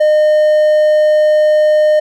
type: tone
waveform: triangle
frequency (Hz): 610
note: D#5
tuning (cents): -34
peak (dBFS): -5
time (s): 0-2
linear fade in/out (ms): 10
effects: none